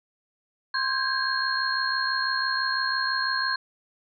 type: tone cluster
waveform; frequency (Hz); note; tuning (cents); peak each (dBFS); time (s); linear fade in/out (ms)
sine; 1049 / 1578 / 1644 / 4258; C6 / G6 / G#6 / C8; +4 / +11 / -18 / +30; -29; 0.74-3.56; 5
effects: none